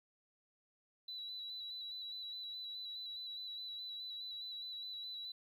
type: tone with vibrato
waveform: triangle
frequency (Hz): 3951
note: B7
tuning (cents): 0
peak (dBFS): -40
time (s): 1.08-5.32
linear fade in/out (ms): 5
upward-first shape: square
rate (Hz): 4.8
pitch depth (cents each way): 21
effects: tanh soft clip ceiling -41 dBFS